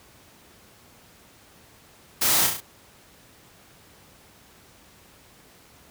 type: noise with echo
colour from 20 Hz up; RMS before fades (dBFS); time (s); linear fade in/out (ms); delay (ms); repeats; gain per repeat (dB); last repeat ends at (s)
white; -22; 2.21-2.47; 10; 34; 4; -4; 2.606
effects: pink hiss -53 dBFS RMS until 5.9 s + high-pass 60 Hz 12 dB/octave